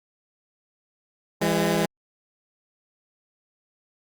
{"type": "tone pair together", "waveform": "15% pulse", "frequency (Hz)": [167, 203.6], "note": ["E3", "G#3"], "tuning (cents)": [23, -34], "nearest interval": "minor third", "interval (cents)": 343, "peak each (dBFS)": [-17, -17], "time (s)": [1.41, 1.86], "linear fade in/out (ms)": 10, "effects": ["Opus 48 kbps"]}